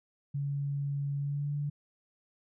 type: tone with pitch glide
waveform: sine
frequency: 141.4 to 145.21 Hz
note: C#3 to D3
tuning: +35 to -19 cents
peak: -30 dBFS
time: 0.34-1.7 s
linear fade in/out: 10 ms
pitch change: +46 cents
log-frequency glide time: 1.18-1.53 s
effects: none